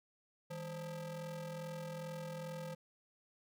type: ring-modulated tone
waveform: square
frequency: 180.6 Hz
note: F#3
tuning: 42 cents flat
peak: -40 dBFS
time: 0.5-2.75 s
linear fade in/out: 10 ms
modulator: 340 Hz
effects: none